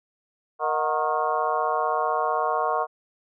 harmonic tone with a mistuned harmonic, 155.56 Hz, D#3, in tune, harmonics 3 / 4 / 5 / 6 / 7 / 8 / 9, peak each -30 / -29 / -27 / -31 / -26 / -35 / -36 dBFS, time 0.59-2.87 s, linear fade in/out 50 ms, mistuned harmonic 5, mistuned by -91 cents, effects none

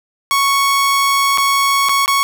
sawtooth tone with dropouts, 1108.7 Hz, C#6, in tune, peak -8 dBFS, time 0.31-2.23 s, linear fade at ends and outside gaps 0 ms, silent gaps 1.375-1.382 / 1.887-1.893 / 2.06-2.079 s, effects 8-bit

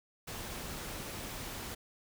pink noise, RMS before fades -42 dBFS, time 0.27-1.75 s, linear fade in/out 10 ms, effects none

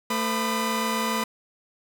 sawtooth tone cluster, 223.8 / 511 / 995 / 1213 Hz, A3 / C5 / B5 / D#6, +30 / -41 / +13 / -44 cents, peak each -24 / -30 / -24 / -28 dBFS, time 0.1-1.24 s, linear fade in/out 5 ms, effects none

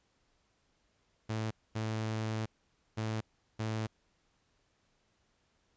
sawtooth tone bursts at uneven times, 110 Hz, A2, in tune, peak -29 dBFS, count 4, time 1.29-1.51 / 1.75-2.46 / 2.97-3.21 / 3.59-3.87 s, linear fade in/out 10 ms, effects pink hiss -74 dBFS RMS until 5.76 s + resampled to 16000 Hz

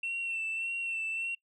sine tone with vibrato, 2699 Hz, E7, 40 cents sharp, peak -30 dBFS, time 0.03-1.35 s, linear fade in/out 5 ms, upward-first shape sine, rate 1.7 Hz, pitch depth 30 cents each way, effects noise-tail reverb RT60 0.1 s tail -23 dB re dry + tanh soft clip ceiling -29 dBFS

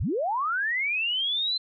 sine linear sweep, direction up, 42.56 to 4116 Hz, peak -24 dBFS, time 0-1.58 s, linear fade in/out 10 ms, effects none

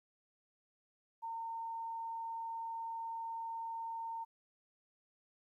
sine tone, 912 Hz, A#5, 38 cents flat, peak -39 dBFS, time 1.22-4.25 s, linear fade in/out 20 ms, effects 13-bit

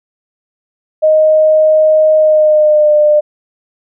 sine tone with pitch glide, 622.3 to 600.1 Hz, D#5 to D5, 0 to +37 cents, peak -5 dBFS, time 1.02-3.21 s, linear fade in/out 20 ms, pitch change -63 cents, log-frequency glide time 2.16-2.93 s, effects none

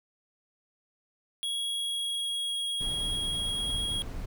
square tone with pitch glide, 3322 to 3297 Hz, G#7 to G#7, 0 to -13 cents, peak -30 dBFS, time 1.43-4.02 s, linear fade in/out 0 ms, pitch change -13 cents, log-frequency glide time 1.54-2.54 s
brown noise, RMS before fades -37 dBFS, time 2.8-4.26 s, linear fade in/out 10 ms
effects none

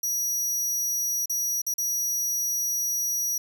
sawtooth tone with dropouts, 5790 Hz, F#8, 38 cents flat, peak -22 dBFS, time 0.03-3.38 s, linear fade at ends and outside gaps 5 ms, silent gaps 1.258-1.296 / 1.618-1.665 / 1.74-1.781 s, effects none

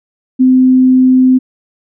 sine tone, 257.2 Hz, C4, 30 cents flat, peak -4 dBFS, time 0.39-1.39 s, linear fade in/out 20 ms, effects none

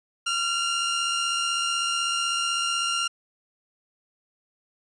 sawtooth tone pair together, 1375 / 2826 Hz, F6 / F7, -27 / +20 cents, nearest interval octave, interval 1247 cents, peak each -23 / -23 dBFS, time 0.26-3.08 s, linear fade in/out 10 ms, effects resampled to 22050 Hz

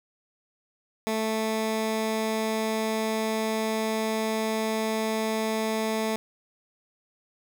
15% pulse tone, 220 Hz, A3, in tune, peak -19 dBFS, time 1.07-6.16 s, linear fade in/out 0 ms, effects none

